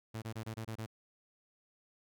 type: tone bursts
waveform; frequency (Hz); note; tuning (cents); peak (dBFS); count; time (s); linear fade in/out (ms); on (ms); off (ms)
sawtooth; 111.5; A2; +23; -35; 7; 0.14-0.863; 10; 81; 26
effects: none